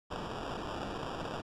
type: noise with sample-and-hold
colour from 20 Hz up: white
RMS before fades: -39 dBFS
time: 0.1-1.42 s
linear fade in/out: 20 ms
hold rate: 2100 Hz
effects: low-pass 5000 Hz 12 dB/octave